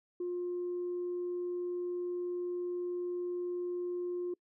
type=tone; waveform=sine; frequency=354.6 Hz; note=F4; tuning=26 cents sharp; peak=-32 dBFS; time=0.2-4.34 s; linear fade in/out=5 ms; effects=noise-tail reverb RT60 0.1 s tail -26 dB re dry + tanh soft clip ceiling -30 dBFS